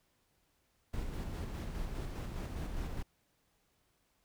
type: noise with tremolo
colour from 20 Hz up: brown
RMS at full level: -38 dBFS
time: 0.93-3.03 s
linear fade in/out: 10 ms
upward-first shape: square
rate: 4.9 Hz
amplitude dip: 30%
effects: pink hiss -75 dBFS RMS until 4.24 s